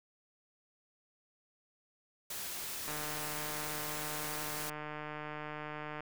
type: noise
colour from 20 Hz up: white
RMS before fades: -41 dBFS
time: 2.3-4.7 s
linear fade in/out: 5 ms
type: click train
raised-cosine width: 0.5 ms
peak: -27 dBFS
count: 473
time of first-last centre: 2.88-6.006 s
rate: 151 Hz
effects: none